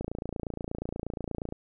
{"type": "click train", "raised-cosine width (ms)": 2, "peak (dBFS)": -20, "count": 44, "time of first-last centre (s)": [0.01, 1.524], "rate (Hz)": 28.4, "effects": []}